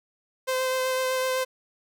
sawtooth tone with vibrato, 517 Hz, C5, 21 cents flat, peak -20 dBFS, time 0.47-1.45 s, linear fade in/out 20 ms, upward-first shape sine, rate 7.9 Hz, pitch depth 12 cents each way, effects none

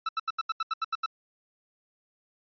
45% pulse tone bursts, 1318.5 Hz, E6, in tune, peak -26 dBFS, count 10, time 0.06-1.061 s, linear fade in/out 5 ms, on 29 ms, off 79 ms, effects resampled to 11025 Hz

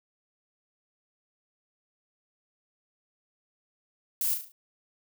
violet noise with echo, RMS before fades -28 dBFS, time 4.21-4.34 s, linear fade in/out 2 ms, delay 36 ms, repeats 5, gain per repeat -6 dB, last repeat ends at 4.52 s, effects none

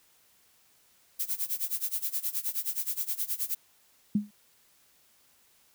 violet noise with tremolo, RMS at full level -29 dBFS, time 1.19-3.55 s, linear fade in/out 10 ms, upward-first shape sine, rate 9.5 Hz, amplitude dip 90%
sine tone with exponential decay, 207.2 Hz, G#3, 4 cents flat, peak -19 dBFS, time 4.15-4.31 s, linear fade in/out 5 ms, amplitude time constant 34 ms
effects white hiss -64 dBFS RMS until 5.74 s

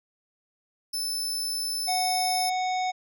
sawtooth tone, 5270 Hz, E8, 1 cent flat, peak -25 dBFS, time 0.93-2.5 s, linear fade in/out 10 ms
harmonic tone, 740 Hz, F#5, in tune, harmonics 1 / 3 / 5 / 7 / 9, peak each -25 / -35 / -39 / -42 / -44 dBFS, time 1.87-2.92 s, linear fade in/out 20 ms
effects none

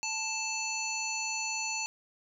harmonic tone with a mistuned harmonic, 880 Hz, A5, in tune, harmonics 1 / 3 / 5 / 7 / 8, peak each -39 / -35 / -39 / -39 / -39 dBFS, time 0.03-1.86 s, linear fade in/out 0 ms, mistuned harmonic 7, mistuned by -18 cents, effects 11-bit

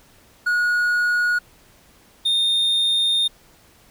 triangle tone pair in turn, 1450 / 3654 Hz, F#6 / A#7, -35 / -35 cents, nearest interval octave + major third, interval 1600 cents, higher second, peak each -15 dBFS, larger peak neither, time 0.46-1.39 / 2.25-3.28 s, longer second, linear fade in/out 10 ms, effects pink hiss -53 dBFS RMS until 3.9 s

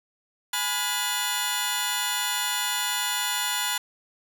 15% pulse tone cluster, 835 / 994 / 1441 / 3501 Hz, G#5 / B5 / F#6 / A7, +9 / +11 / -46 / -9 cents, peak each -27 / -24 / -24 / -22 dBFS, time 0.53-3.78 s, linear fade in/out 5 ms, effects none

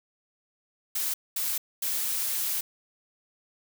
blue noise bursts at uneven times, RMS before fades -29 dBFS, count 3, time 0.95-1.14 / 1.36-1.58 / 1.82-2.61 s, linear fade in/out 5 ms, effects none

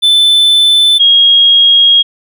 triangle / sine tone pair in turn, 3520 / 3274 Hz, A7 / G#7, 0 / -25 cents, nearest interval minor second, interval 125 cents, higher first, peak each -3 dBFS, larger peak neither, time 0.02-0.99 / 0.99-2.03 s, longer second, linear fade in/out 20 ms, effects none

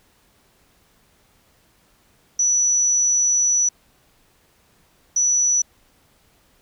sine tone bursts at uneven times, 5920 Hz, F#8, in tune, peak -15 dBFS, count 2, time 2.39-3.69 / 5.16-5.62 s, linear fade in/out 5 ms, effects pink hiss -59 dBFS RMS until 6.61 s

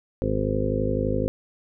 harmonic tone with a mistuned harmonic, 51.91 Hz, G#1, in tune, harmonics 1 / 2 / 3 / 4 / 5 / 7 / 8 / 9 / 10, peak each -30 / -29 / -32 / -32 / -29 / -32 / -33 / -31 / -29 dBFS, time 0.22-1.28 s, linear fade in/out 0 ms, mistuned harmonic 1, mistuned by -29 cents, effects none

